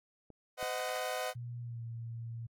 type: clicks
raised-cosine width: 2 ms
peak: -39 / -34 dBFS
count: 2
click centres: 0.303 / 0.628 s
type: chord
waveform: sawtooth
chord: C diminished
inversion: none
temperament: equal with one note detuned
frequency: 510.1 / 622.3 / 740 Hz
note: C5 / Eb5 / Gb5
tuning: -44 / 0 / 0 cents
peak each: -35 dBFS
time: 0.57-1.34 s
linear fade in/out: 50 ms
type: tone with pitch glide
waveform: sine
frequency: 120 to 115.64 Hz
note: B2 to A#2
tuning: -49 to -13 cents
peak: -39 dBFS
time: 1.35-2.47 s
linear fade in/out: 10 ms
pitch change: -64 cents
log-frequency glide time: 1.61-1.82 s
effects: AAC 64 kbps